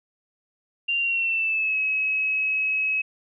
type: tone with pitch glide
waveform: sine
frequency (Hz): 2779 to 2563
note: F7 to E7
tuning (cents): -9 to -49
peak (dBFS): -21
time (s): 0.88-3.02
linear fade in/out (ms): 10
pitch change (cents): -140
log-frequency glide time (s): 0.99-1.78
effects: none